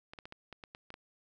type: clicks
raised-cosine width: 0.3 ms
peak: -30 dBFS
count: 9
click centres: 0.135 / 0.188 / 0.255 / 0.324 / 0.527 / 0.638 / 0.749 / 0.904 / 0.941 s
effects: none